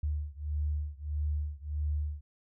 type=beating tone pair; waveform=sine; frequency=73.9 / 75.5 Hz; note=D2 / D2; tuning=+11 / +48 cents; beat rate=1.6 Hz; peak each=-33 / -34 dBFS; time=0.03-2.21 s; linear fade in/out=5 ms; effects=none